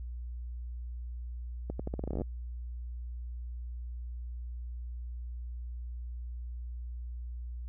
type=accelerating click train; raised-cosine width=2 ms; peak=-22 dBFS; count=15; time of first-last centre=1.7-2.218 s; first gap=95 ms; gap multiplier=0.83; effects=added 60 Hz sine -37 dBFS peak until 7.68 s